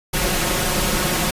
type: noise with comb filter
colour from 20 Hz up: pink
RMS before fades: -20 dBFS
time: 0.13-1.31 s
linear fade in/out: 10 ms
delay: 5.5 ms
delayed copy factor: +0.65
effects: resampled to 32000 Hz